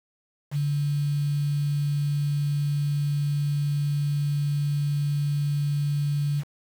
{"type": "tone with quantisation", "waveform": "sine", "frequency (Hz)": 144.8, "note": "D3", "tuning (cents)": -24, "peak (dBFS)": -22, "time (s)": [0.51, 6.44], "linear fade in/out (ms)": 50, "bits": 7, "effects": []}